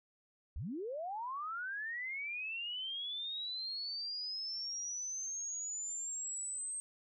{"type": "linear sweep", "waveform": "sine", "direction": "up", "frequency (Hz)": [47.98, 8372], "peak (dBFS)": -38, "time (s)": [0.56, 6.8], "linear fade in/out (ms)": 0, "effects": []}